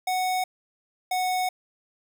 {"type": "tone pair in turn", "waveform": "square", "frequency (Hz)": [740, 737.1], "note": ["F#5", "F#5"], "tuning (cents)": [0, -7], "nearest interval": "unison", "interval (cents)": 7, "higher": "first", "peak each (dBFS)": -24, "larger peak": "neither", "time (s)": [[0.07, 0.44], [1.11, 1.49]], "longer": "second", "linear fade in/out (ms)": 5, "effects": []}